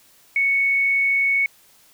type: tone with frequency modulation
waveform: sine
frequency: 2217 Hz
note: C#7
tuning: in tune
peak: -16 dBFS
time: 0.36-1.46 s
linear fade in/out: 2 ms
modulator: 36.2 Hz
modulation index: 0.25
effects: white hiss -54 dBFS RMS until 1.93 s